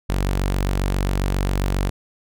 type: tone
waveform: sawtooth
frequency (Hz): 47.42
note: F#1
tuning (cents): +43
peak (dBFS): -15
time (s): 0.09-1.9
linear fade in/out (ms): 10
effects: none